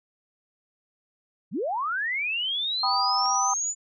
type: linear sweep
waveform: sine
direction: up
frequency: 132.3 to 7040 Hz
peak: -25 dBFS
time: 1.51-3.75 s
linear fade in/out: 50 ms
type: chord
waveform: sine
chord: G augmented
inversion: none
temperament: equal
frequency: 784 / 987.8 / 1244.5 Hz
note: G5 / B5 / D#6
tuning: 0 / 0 / 0 cents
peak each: -27 dBFS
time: 2.83-3.54 s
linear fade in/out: 5 ms
type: click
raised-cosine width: 0.3 ms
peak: -30 dBFS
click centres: 3.259 s
effects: none